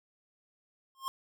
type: tone with exponential growth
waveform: square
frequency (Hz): 1069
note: C6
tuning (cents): +37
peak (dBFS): -30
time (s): 0.95-1.08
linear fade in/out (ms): 0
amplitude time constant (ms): 28
effects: none